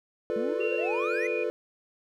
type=chord; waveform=triangle; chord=B half-diminished seventh; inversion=second; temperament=equal with one note detuned; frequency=349.2 / 440 / 493.9 / 590 Hz; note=F4 / A4 / B4 / D5; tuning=0 / 0 / 0 / +8 cents; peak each=-32 / -29 / -29 / -34 dBFS; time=0.3-1.5 s; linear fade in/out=0 ms
type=exponential sweep; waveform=triangle; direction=up; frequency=207.7 to 2091 Hz; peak=-31 dBFS; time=0.36-1.27 s; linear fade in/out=2 ms
type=tone with pitch glide; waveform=sine; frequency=2755 to 2454 Hz; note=F7 to D#7; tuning=-24 to -25 cents; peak=-33 dBFS; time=0.6-1.44 s; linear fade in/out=10 ms; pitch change=-201 cents; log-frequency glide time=0.8-0.94 s
effects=none